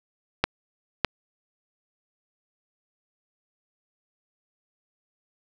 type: clicks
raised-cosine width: 0.3 ms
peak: -3 dBFS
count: 2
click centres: 0.44 / 1.047 s
effects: none